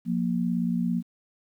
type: tone pair together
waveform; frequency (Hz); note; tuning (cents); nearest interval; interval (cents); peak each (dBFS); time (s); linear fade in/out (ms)
sine; 177.3 / 235.1; F3 / A#3; +26 / +15; perfect fourth; 489; -26; 0.05-1.03; 50
effects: 10-bit